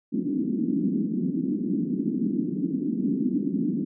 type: band-pass noise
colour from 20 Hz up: white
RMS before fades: -26 dBFS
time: 0.12-3.85 s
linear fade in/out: 20 ms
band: 180 to 310 Hz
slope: 48 dB/octave
effects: none